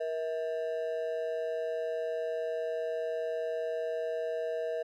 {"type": "ring-modulated tone", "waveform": "triangle", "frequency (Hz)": 560, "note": "C#5", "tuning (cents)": 18, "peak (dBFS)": -26, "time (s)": [0, 4.83], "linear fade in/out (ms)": 10, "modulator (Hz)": 84.9, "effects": []}